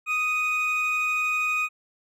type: tone pair together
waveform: triangle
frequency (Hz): 1247.6 / 2489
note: D#6 / D#7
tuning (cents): +4 / 0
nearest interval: octave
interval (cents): 1196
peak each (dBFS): -26 / -21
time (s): 0.06-1.69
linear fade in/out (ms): 50
effects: tanh soft clip ceiling -16 dBFS